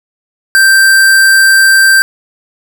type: tone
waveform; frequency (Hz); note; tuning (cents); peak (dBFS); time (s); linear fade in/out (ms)
square; 1568; G6; 0; -4; 0.55-2.02; 0
effects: 7-bit